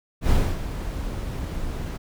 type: noise with ADSR envelope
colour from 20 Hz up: brown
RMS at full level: -18 dBFS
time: 0.21-1.98 s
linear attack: 90 ms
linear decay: 270 ms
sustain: -11 dB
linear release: 20 ms
effects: none